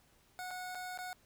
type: tone with dropouts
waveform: 25% pulse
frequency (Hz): 732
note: F#5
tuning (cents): -19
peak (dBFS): -37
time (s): 0.39-1.13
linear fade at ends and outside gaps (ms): 0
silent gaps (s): 0.507-0.511 / 0.748-0.753 / 0.975-0.988
effects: pink hiss -68 dBFS RMS until 1.25 s